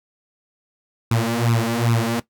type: tone with flanger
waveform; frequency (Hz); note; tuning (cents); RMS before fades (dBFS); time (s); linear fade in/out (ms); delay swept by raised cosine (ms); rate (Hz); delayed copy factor
sawtooth; 116.2; A#2; -5; -20; 1.11-2.2; 5; 0.77 to 5.17; 2.5; +0.95
effects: noise-tail reverb RT60 0.1 s tail -17 dB re dry